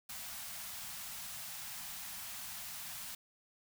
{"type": "band-stop noise", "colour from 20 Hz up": "white", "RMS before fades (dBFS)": -45, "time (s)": [0.09, 3.15], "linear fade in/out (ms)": 5, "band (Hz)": [240, 630], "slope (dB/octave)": 48, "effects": []}